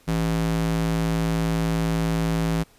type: tone with high-pass filter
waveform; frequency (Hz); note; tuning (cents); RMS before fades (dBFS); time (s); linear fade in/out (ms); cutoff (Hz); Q
square; 55; A1; 0; -23; 0.07-2.64; 20; 120; 2.7
effects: pink hiss -56 dBFS RMS until 2.78 s + resampled to 32000 Hz